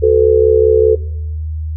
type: tone with amplitude modulation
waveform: sine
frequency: 440 Hz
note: A4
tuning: in tune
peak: -3 dBFS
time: 0.02-0.96 s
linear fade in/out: 20 ms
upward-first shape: sine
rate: 65.1 Hz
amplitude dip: 80%
effects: noise-tail reverb RT60 0.8 s tail -21 dB re dry + added 78 Hz sine -18 dBFS peak until 1.76 s